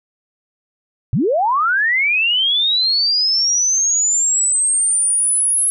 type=linear sweep; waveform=sine; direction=up; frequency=93.6 to 10840 Hz; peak=-13 dBFS; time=1.13-5.7 s; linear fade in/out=0 ms; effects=none